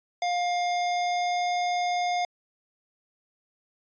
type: tone with pitch glide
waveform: square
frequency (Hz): 707 to 711.5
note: F5 to F5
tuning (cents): +21 to +32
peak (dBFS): -25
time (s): 0.22-2.25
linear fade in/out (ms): 2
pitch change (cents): +11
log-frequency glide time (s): 0.56-1.52
effects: resampled to 16000 Hz